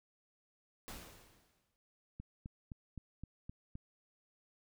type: noise with exponential decay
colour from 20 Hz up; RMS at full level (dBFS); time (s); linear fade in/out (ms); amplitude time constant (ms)
pink; -46; 0.88-1.76; 0; 190
type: click train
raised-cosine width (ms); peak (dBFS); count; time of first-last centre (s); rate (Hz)
5; -33; 7; 2.2-3.754; 3.86
effects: none